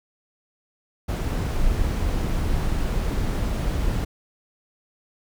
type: noise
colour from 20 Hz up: brown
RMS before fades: -23 dBFS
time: 1.08-4.05 s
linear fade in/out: 10 ms
effects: none